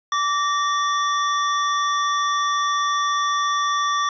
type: tone pair together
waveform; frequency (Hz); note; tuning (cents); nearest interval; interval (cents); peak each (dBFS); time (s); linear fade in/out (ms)
square; 1159.2 / 1842; D6 / A#6; -23 / -21; minor sixth; 802; -20 / -29; 0.12-4.09; 2
effects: resampled to 16000 Hz + 9-bit